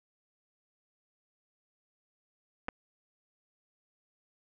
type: clicks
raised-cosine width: 0.5 ms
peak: -20 dBFS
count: 2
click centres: 2.684 / 2.688 s
effects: none